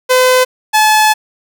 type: tone pair in turn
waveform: sawtooth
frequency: 509 / 860.5 Hz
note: C5 / A5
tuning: -48 / -39 cents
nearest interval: major sixth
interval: 909 cents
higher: second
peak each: -3 dBFS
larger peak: neither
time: 0.09-0.45 / 0.73-1.14 s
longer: second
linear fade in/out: 20 ms
effects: none

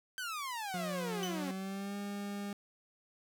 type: exponential sweep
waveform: sawtooth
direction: down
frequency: 1568 to 261.6 Hz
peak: -34 dBFS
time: 0.18-1.51 s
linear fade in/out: 0 ms
type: tone with pitch glide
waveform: 40% pulse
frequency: 180 to 202 Hz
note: F#3 to G#3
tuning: -47 to -48 cents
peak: -37 dBFS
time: 0.74-2.53 s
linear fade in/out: 2 ms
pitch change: +199 cents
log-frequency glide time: 1.21-1.96 s
type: tone with exponential decay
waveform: 30% pulse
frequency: 3023 Hz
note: F#7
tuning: 36 cents sharp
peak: -33 dBFS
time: 1.23-1.47 s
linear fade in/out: 1 ms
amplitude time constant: 51 ms
effects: none

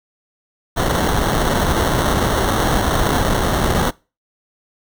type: noise with sample-and-hold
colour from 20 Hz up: pink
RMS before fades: -17 dBFS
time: 0.76-3.91 s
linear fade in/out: 20 ms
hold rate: 2450 Hz
effects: noise-tail reverb RT60 0.3 s tail -23 dB re dry

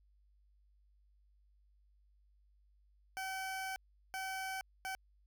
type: tone bursts at uneven times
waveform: 20% pulse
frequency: 763 Hz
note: G5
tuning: 47 cents flat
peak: -34 dBFS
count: 3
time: 3.17-3.76 / 4.14-4.61 / 4.85-4.95 s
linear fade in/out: 0 ms
effects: added 50 Hz sine -66 dBFS peak until 5.26 s

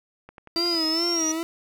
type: click train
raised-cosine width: 0.5 ms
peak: -28 dBFS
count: 6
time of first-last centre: 0.29-0.749 s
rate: 10.9 Hz
type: exponential sweep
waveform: sine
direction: up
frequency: 4690 to 5860 Hz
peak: -23 dBFS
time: 0.56-1.32 s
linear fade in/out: 5 ms
type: tone with vibrato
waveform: 40% pulse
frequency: 330.6 Hz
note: E4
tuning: 5 cents sharp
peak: -25 dBFS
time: 0.56-1.43 s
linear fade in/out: 0 ms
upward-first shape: sine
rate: 2.4 Hz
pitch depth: 82 cents each way
effects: none

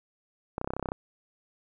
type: clicks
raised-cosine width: 1 ms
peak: -17 dBFS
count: 12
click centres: 0.581 / 0.614 / 0.645 / 0.675 / 0.705 / 0.736 / 0.766 / 0.796 / 0.827 / 0.858 / 0.888 / 0.919 s
effects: none

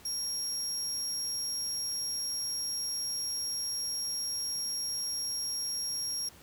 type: tone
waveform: 30% pulse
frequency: 5588 Hz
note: F8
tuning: in tune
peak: -28 dBFS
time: 0.05-6.29 s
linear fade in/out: 5 ms
effects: pink hiss -55 dBFS RMS until 6.42 s + high-pass 60 Hz 12 dB/octave

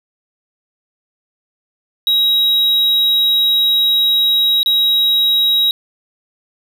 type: tone with dropouts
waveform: triangle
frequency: 3825 Hz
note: A#7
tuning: 44 cents sharp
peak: -9 dBFS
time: 2.07-5.71 s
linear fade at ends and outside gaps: 1 ms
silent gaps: 4.631-4.66 s
effects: none

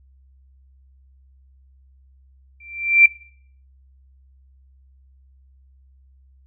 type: tone with exponential growth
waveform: sine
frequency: 2354 Hz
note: D7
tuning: 3 cents sharp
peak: -5 dBFS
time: 2.6-3.06 s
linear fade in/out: 5 ms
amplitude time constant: 100 ms
effects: noise-tail reverb RT60 0.6 s tail -20 dB re dry + added 66 Hz sine -50 dBFS peak until 6.46 s

